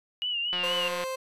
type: tone with vibrato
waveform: sine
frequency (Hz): 2879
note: F#7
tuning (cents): -48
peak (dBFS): -27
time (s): 0.22-0.88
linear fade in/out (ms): 0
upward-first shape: sine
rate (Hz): 4.2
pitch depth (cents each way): 65
type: click train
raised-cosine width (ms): 0.3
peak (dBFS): -19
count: 92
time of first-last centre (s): 0.53-1.038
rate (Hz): 179
type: tone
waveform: 30% pulse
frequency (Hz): 523.3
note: C5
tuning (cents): 0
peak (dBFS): -28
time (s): 0.63-1.16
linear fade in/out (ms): 10
effects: resampled to 32000 Hz